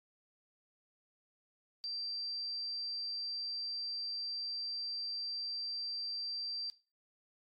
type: tone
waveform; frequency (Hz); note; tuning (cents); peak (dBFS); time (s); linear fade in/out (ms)
sine; 4699; D8; 0; -37; 1.84-6.7; 0
effects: noise-tail reverb RT60 0.3 s tail -17 dB re dry + AAC 48 kbps